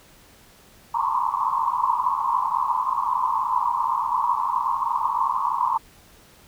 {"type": "band-pass noise", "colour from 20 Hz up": "white", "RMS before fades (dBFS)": -23, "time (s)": [0.94, 5.78], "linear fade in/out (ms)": 10, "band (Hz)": [910, 1100], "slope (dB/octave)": 96, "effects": ["pink hiss -52 dBFS RMS until 6.47 s"]}